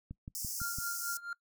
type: click train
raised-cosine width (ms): 5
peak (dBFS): -30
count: 5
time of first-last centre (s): 0.11-0.786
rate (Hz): 5.92
type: high-pass noise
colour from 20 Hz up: pink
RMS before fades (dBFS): -39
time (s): 0.35-1.17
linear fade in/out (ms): 0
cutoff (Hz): 5000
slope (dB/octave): 96
type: tone with tremolo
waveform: triangle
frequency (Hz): 1396.9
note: F6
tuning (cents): 0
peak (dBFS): -33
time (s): 0.6-1.33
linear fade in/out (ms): 2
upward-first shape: triangle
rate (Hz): 4.5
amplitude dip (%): 90
effects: noise-tail reverb RT60 0.1 s tail -21 dB re dry